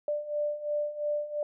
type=beating tone pair; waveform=sine; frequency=590 / 592.9 Hz; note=D5 / D5; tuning=+8 / +16 cents; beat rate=2.9 Hz; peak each=-34 / -30 dBFS; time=0.08-1.43 s; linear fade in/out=2 ms; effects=none